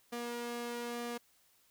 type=tone with flanger; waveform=sawtooth; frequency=238.5 Hz; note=A#3; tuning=40 cents sharp; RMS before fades=-40 dBFS; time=0.12-1.18 s; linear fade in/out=10 ms; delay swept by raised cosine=1.7 to 2.4 ms; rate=1.1 Hz; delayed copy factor=+0.5; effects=white hiss -69 dBFS RMS until 1.7 s